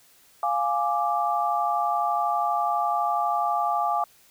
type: chord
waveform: sine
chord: D diminished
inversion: first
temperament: equal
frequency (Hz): 698.5 / 830.6 / 1174.7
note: F5 / Ab5 / D6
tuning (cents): 0 / 0 / 0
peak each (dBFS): -26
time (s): 0.43-4.04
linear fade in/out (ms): 2
effects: white hiss -57 dBFS RMS until 4.3 s